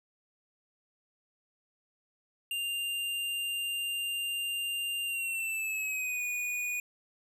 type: tone with pitch glide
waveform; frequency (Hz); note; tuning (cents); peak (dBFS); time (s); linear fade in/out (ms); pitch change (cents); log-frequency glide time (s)
square; 2794 to 2461; F7 to D#7; 0 to -20; -32; 2.51-6.8; 2; -220; 5.05-6.23
effects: none